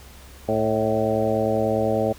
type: harmonic tone with a mistuned harmonic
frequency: 110 Hz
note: A2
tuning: in tune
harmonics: 1 / 2 / 3 / 4 / 5 / 6 / 7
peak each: -29 / -27 / -29 / -26 / -24 / -26 / -29 dBFS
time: 0.48-2.13 s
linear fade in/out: 10 ms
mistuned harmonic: 6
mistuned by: -35 cents
effects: added 67 Hz sine -44 dBFS peak until 2.18 s + pink hiss -47 dBFS RMS until 2.18 s